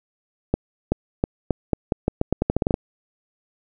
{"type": "accelerating click train", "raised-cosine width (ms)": 2, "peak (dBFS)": -5, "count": 16, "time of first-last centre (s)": [0.54, 2.741], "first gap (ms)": 380, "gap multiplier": 0.84, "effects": []}